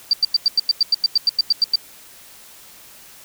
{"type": "tone bursts", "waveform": "sine", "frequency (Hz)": 4671, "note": "D8", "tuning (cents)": -10, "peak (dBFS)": -11, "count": 15, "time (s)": [0.11, 1.757], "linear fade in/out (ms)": 2, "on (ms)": 23, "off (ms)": 93, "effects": ["white hiss -44 dBFS RMS until 3.24 s"]}